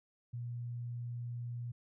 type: tone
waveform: sine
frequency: 120 Hz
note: B2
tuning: 49 cents flat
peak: -38 dBFS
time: 0.33-1.72 s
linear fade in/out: 10 ms
effects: none